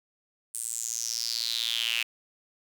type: tone with high-pass filter sweep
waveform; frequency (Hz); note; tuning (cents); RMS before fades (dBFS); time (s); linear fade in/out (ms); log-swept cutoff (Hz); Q
square; 57.9; A#1; -11; -31; 0.54-2.03; 5; 9100 to 2600; 6.1
effects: none